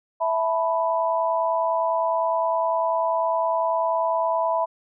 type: chord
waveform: sine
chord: E suspended fourth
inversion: none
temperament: just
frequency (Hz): 659.3 / 879 / 988.9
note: E5 / A5 / B5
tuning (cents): 0 / -2 / +2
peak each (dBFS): -23 / -29 / -23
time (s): 0.2-4.66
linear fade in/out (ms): 20
effects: none